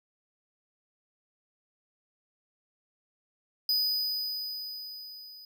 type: tone with level ramp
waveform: square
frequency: 4978 Hz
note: D#8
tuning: in tune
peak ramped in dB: -24 to -47 dBFS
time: 3.69-5.45 s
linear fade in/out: 2 ms
effects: none